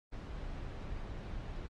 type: noise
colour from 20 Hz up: brown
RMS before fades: -42 dBFS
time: 0.12-1.67 s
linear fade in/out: 10 ms
effects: low-pass 5000 Hz 12 dB/octave + AAC 32 kbps